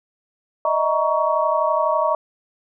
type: tone cluster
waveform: sine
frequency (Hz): 610 / 642 / 944 / 1120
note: D#5 / E5 / A#5 / C#6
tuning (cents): -34 / -46 / +22 / +18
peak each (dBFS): -22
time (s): 0.65-2.15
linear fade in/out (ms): 2
effects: none